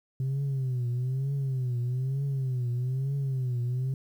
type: tone with vibrato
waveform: sine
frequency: 130 Hz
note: C3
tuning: 11 cents flat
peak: -24 dBFS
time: 0.2-3.94 s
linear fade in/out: 2 ms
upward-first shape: triangle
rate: 1.1 Hz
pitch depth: 140 cents each way
effects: tanh soft clip ceiling -25 dBFS + 10-bit